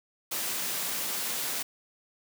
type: high-pass noise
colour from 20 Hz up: white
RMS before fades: -32 dBFS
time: 0.31-1.63 s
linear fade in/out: 10 ms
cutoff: 140 Hz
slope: 24 dB/octave
effects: none